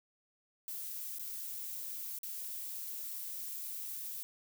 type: noise with dropouts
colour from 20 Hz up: violet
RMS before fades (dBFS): -42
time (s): 0.68-4.23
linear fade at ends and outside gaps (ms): 0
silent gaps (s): 1.185-1.195 / 2.187-2.232
effects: none